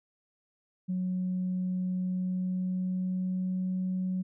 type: tone with pitch glide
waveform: sine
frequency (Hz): 183.5 to 185.2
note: F#3 to F#3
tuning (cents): -14 to +2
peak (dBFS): -27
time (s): 0.88-4.23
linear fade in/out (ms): 20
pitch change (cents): +16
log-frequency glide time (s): 1.99-3.82
effects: tanh soft clip ceiling -24 dBFS